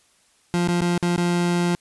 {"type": "tone with dropouts", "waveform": "30% pulse", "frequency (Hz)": 174.61, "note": "F3", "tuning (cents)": 0, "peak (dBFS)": -16, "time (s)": [0.54, 1.75], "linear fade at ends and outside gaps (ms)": 0, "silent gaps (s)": [[0.675, 0.685], [0.808, 0.817], [0.978, 1.027], [1.162, 1.178]], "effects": ["white hiss -60 dBFS RMS until 1.8 s", "resampled to 24000 Hz"]}